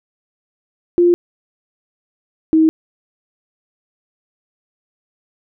sine tone pair in turn, 349.2 / 317.9 Hz, F4 / D#4, 0 / +37 cents, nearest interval major second, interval 163 cents, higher first, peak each -8 dBFS, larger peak neither, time 0.98-1.14 / 2.53-2.69 s, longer neither, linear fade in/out 0 ms, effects none

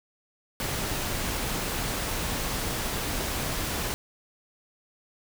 pink noise, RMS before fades -30 dBFS, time 0.6-3.94 s, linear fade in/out 0 ms, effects none

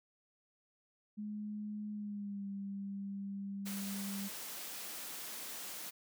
sine tone with pitch glide, 209.9 to 198.12 Hz, G#3 to G3, +19 to +19 cents, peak -39 dBFS, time 1.17-4.29 s, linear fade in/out 20 ms, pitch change -100 cents, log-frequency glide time 1.92-2.47 s
white high-pass noise, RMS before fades -45 dBFS, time 3.65-5.91 s, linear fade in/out 20 ms, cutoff 160 Hz, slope 24 dB/octave
effects none

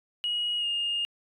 sine tone with pitch glide, 2897 to 2834 Hz, F#7 to F7, -37 to +25 cents, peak -25 dBFS, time 0.24-1.05 s, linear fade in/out 0 ms, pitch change -38 cents, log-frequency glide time 0.58-0.66 s, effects tanh soft clip ceiling -22 dBFS

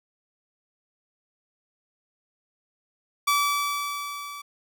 sawtooth tone with level ramp, 1153 Hz, D6, 32 cents flat, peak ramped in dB -15 to -33 dBFS, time 3.27-4.42 s, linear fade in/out 10 ms, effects none

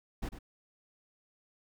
brown noise with echo, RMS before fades -35 dBFS, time 0.22-0.29 s, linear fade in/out 10 ms, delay 99 ms, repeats 1, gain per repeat -10 dB, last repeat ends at 0.389 s, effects none

